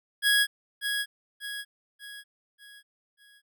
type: tone with echo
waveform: 25% pulse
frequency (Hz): 1661.2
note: G#6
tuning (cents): 0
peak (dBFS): -16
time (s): 0.22-0.47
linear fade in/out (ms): 50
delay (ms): 590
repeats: 5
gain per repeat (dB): -7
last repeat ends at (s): 3.42
effects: none